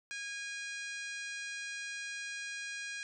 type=harmonic tone; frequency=819 Hz; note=G#5; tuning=24 cents flat; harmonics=2 / 3 / 4 / 5 / 6 / 7 / 8 / 9 / 10; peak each=-42 / -44 / -52 / -50 / -54 / -51 / -54 / -57 / -55 dBFS; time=0.11-3.03 s; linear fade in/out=0 ms; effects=none